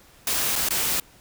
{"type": "noise with dropouts", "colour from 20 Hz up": "white", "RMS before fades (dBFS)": -24, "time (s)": [0.27, 1], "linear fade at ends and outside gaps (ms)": 2, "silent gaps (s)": [[0.556, 0.56], [0.688, 0.706]], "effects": ["pink hiss -53 dBFS RMS until 1.2 s"]}